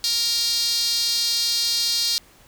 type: tone with high-pass filter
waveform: sawtooth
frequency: 466.2 Hz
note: A#4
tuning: in tune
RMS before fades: -22 dBFS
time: 0.04-2.18 s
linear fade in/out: 0 ms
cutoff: 4400 Hz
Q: 5.6
effects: pink hiss -52 dBFS RMS until 2.47 s